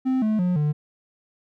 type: tone with pitch steps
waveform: triangle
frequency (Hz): 260 / 216.1 / 179.65 / 149.33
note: C4 / A3 / F3 / D3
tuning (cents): -11 / -31 / +49 / +29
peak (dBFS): -17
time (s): 0.05-0.73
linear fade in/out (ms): 20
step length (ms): 170
effects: none